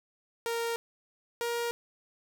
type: tone pair in turn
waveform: sawtooth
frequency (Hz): 464.3 / 471.6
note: A#4 / A#4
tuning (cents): -7 / +20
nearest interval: unison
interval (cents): 27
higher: second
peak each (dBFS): -26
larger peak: neither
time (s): 0.46-0.76 / 1.41-1.71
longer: neither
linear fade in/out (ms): 0
effects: none